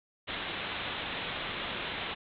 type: low-pass noise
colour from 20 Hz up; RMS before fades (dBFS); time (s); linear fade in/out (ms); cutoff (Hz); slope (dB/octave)
white; -37; 0.27-2.15; 20; 3800; 96
effects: none